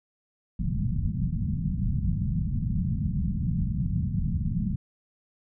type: low-pass noise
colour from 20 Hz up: white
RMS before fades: -27 dBFS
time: 0.59-4.76 s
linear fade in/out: 5 ms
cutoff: 200 Hz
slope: 48 dB/octave
effects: none